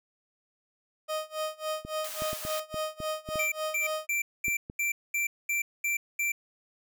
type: tone with tremolo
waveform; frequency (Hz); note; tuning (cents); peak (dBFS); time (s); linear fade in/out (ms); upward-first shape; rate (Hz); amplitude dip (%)
30% pulse; 622.3; D#5; 0; -26; 1.08-4.07; 20; sine; 3.6; 95
type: clicks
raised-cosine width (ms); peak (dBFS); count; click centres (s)
3; -26; 10; 1.85 / 2.221 / 2.331 / 2.451 / 2.743 / 3.003 / 3.289 / 3.357 / 4.482 / 4.699
type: high-pass noise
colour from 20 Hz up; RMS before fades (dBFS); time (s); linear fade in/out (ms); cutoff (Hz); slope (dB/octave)
white; -39; 2.04-2.6; 5; 650; 12
type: tone bursts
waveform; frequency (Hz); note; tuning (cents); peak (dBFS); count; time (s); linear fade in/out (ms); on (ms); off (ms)
square; 2349; D7; 0; -27; 9; 3.39-6.32; 5; 130; 220
effects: none